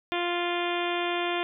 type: harmonic tone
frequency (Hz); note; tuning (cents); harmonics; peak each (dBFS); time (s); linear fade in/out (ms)
349.2; F4; 0; 1 / 2 / 3 / 4 / 5 / 6 / 7 / 8 / 9 / 10; -30 / -32 / -35 / -38 / -38 / -39 / -36 / -40 / -39 / -39; 0.12-1.43; 0
effects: none